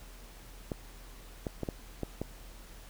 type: clicks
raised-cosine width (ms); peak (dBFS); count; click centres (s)
2; -20; 6; 0.718 / 1.468 / 1.633 / 1.688 / 2.033 / 2.216
effects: added 41 Hz sine -49 dBFS peak until 2.89 s + pink hiss -54 dBFS RMS until 2.89 s